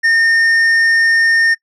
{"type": "tone with tanh clipping", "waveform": "sine", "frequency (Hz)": 1825, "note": "A#6", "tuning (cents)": -37, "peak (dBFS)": -10, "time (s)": [0.03, 1.55], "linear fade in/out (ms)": 20, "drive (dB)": 6, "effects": ["noise-tail reverb RT60 0.1 s tail -24 dB re dry"]}